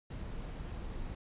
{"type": "noise", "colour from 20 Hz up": "brown", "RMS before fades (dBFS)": -41, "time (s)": [0.1, 1.15], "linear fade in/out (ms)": 5, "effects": ["resampled to 8000 Hz"]}